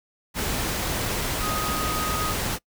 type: tone in noise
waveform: sine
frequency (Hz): 1250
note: D#6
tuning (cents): +8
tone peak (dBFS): -28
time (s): 1.39-2.35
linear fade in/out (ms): 50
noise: pink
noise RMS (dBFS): -27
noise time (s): 0.34-2.59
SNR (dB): -4
effects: noise-tail reverb RT60 0.1 s tail -24 dB re dry